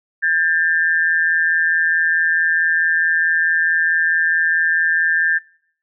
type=tone pair together; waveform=sine; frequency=1610 / 1774.6 Hz; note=G6 / A6; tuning=+46 / +14 cents; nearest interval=major second; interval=168 cents; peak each=-17 dBFS; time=0.22-5.39 s; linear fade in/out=20 ms; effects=noise-tail reverb RT60 0.6 s tail -22 dB re dry